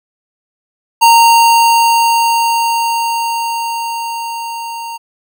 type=tone with level ramp; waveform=square; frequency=925 Hz; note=A#5; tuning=14 cents flat; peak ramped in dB=-4 to -23 dBFS; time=1.01-4.98 s; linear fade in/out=20 ms; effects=none